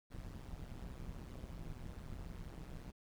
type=noise with amplitude modulation; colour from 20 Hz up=brown; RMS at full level=-44 dBFS; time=0.1-2.92 s; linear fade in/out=20 ms; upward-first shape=sine; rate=130 Hz; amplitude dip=90%; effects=none